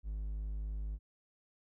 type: tone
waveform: triangle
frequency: 51.91 Hz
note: G#1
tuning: in tune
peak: -34 dBFS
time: 0.03-0.99 s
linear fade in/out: 50 ms
effects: none